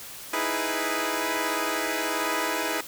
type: chord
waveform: 10% pulse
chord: E major seventh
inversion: third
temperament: equal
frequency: 311.1 / 329.6 / 415.3 / 493.9 Hz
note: D#4 / E4 / G#4 / B4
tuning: 0 / 0 / 0 / 0 cents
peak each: -23 dBFS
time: 0.33-2.81 s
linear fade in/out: 5 ms
effects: white hiss -41 dBFS RMS until 2.87 s